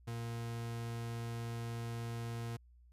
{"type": "tone", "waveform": "40% pulse", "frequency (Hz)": 116.54, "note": "A#2", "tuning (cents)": 0, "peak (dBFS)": -38, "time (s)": [0.07, 2.57], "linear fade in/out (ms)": 10, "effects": ["added 60 Hz sine -59 dBFS peak until 2.92 s", "resampled to 32000 Hz"]}